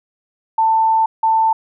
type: tone pair in turn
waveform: sine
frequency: 890 / 890 Hz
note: A5 / A5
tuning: +20 / +20 cents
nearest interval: unison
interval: 0 cents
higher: neither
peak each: -11 dBFS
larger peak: neither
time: 0.58-1.06 / 1.23-1.53 s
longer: first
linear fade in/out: 5 ms
effects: none